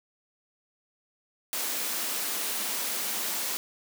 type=high-pass noise; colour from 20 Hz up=white; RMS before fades=-31 dBFS; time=1.53-3.57 s; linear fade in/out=0 ms; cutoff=190 Hz; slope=96 dB/octave; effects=none